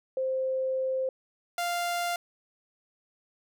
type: tone pair in turn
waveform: sine / sawtooth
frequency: 523.3 / 696.9 Hz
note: C5 / F5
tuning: 0 / -4 cents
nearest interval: perfect fourth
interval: 496 cents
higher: second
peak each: -26 / -24 dBFS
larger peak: second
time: 0.17-1.09 / 1.58-2.16 s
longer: first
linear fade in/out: 2 ms
effects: none